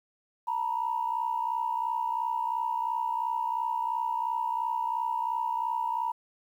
sine tone pair together, 904 / 966.9 Hz, A5 / B5, +47 / -37 cents, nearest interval minor second, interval 116 cents, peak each -30 / -29 dBFS, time 0.47-6.12 s, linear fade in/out 10 ms, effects tanh soft clip ceiling -19 dBFS + 10-bit

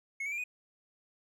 triangle tone with pitch steps, 2183 / 2278 / 2378 / 2482 Hz, C#7 / C#7 / D7 / D#7, -27 / +47 / +21 / -5 cents, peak -32 dBFS, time 0.2-0.44 s, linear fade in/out 5 ms, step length 60 ms, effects none

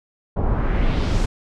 brown noise with low-pass filter sweep, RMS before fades -19 dBFS, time 0.36-1.26 s, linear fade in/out 10 ms, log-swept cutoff 760 to 8100 Hz, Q 1.4, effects none

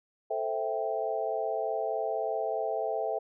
sine chord, A minor seventh, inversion none, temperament equal, 440 / 523.3 / 659.3 / 784 Hz, A4 / C5 / E5 / G5, 0 / 0 / 0 / 0 cents, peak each -34 / -36 / -32 / -35 dBFS, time 0.3-3.19 s, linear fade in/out 10 ms, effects none

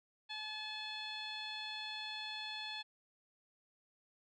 15% pulse tone with low-pass filter, 860 Hz, A5, 40 cents flat, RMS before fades -44 dBFS, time 0.29-2.83 s, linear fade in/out 20 ms, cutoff 4000 Hz, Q 6.1, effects none

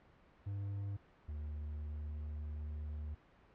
triangle tone pair in turn, 99.9 / 75.02 Hz, G2 / D2, +33 / +37 cents, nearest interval perfect fourth, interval 496 cents, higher first, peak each -36 / -38 dBFS, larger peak first, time 0.46-0.97 / 1.28-3.15 s, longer second, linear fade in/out 10 ms, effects pink hiss -65 dBFS RMS until 3.54 s + low-pass 2000 Hz 12 dB/octave

